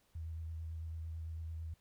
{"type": "tone with vibrato", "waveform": "sine", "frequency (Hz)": 81, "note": "E2", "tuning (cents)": -30, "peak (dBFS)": -40, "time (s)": [0.15, 1.74], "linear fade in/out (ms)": 5, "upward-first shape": "sine", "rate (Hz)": 9, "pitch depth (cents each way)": 21, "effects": ["pink hiss -73 dBFS RMS until 1.8 s"]}